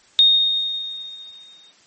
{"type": "tone with exponential decay", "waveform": "sine", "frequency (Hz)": 3700, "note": "A#7", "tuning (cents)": -14, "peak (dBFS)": -8, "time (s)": [0.19, 1.71], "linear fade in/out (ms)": 0, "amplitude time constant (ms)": 330, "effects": ["white hiss -53 dBFS RMS until 1.86 s", "MP3 32 kbps"]}